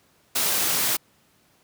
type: noise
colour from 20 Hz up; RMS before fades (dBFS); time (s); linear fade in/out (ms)
white; -23; 0.35-0.97; 10
effects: pink hiss -61 dBFS RMS until 1.63 s + high-pass 100 Hz 12 dB/octave